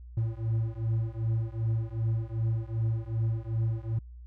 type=beating tone pair; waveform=triangle; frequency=111.3 / 113.9 Hz; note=A2 / A#2; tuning=+20 / -40 cents; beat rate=2.6 Hz; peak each=-28 dBFS; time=0.17-3.99 s; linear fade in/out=5 ms; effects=added 60 Hz sine -43 dBFS peak until 4.26 s